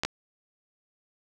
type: clicks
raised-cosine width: 0.2 ms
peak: -9 dBFS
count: 2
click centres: 0.035 / 0.05 s
effects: none